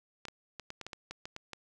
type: clicks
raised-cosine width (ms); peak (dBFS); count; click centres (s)
0.2; -24; 11; 0.253 / 0.284 / 0.597 / 0.704 / 0.813 / 0.866 / 0.932 / 1.11 / 1.255 / 1.364 / 1.533
effects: none